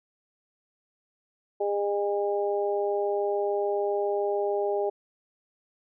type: harmonic tone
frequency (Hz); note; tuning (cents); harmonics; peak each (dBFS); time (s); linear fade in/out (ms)
203; G#3; -39; 2 / 3 / 4; -26 / -30 / -32; 1.6-4.9; 10
effects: none